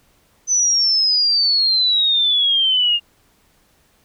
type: exponential sweep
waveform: sine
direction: down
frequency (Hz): 6100 to 2810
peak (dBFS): -13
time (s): 0.47-3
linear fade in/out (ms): 50
effects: pink hiss -58 dBFS RMS until 4.04 s